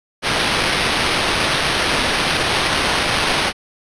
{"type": "noise with sample-and-hold", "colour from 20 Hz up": "violet", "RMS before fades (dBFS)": -18, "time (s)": [0.22, 3.53], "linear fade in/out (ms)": 50, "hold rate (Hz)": 7350, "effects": ["resampled to 22050 Hz"]}